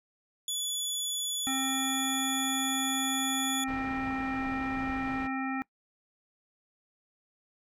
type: tone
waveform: 20% pulse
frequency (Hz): 3428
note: A7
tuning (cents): -46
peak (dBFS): -25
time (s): 0.48-3.64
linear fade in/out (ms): 2
type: harmonic tone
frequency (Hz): 265.2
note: C4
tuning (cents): +23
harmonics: 1 / 3 / 5 / 7 / 9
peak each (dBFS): -32 / -37 / -39 / -40 / -42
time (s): 1.47-5.62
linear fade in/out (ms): 0
type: low-pass noise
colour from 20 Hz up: pink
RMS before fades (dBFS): -42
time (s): 3.67-5.28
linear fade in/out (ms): 20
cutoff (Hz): 2400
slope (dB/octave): 12
effects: noise-tail reverb RT60 0.1 s tail -23 dB re dry